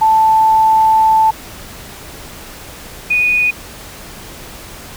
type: tone pair in turn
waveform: sine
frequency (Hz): 880 / 2472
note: A5 / D#7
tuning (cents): 0 / -12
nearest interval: octave + tritone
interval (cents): 1788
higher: second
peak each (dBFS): -7 / -10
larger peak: first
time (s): 0.01-1.31 / 3.1-3.51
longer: first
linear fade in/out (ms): 10
effects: pink hiss -33 dBFS RMS until 4.96 s